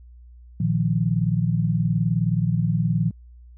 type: chord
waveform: sine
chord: Bb suspended fourth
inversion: none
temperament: equal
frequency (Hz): 116.54 / 155.56 / 174.61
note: Bb2 / Eb3 / F3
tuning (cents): 0 / 0 / 0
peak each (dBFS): -23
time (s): 0.6-3.11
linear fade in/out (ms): 5
effects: added 60 Hz sine -43 dBFS peak until 3.57 s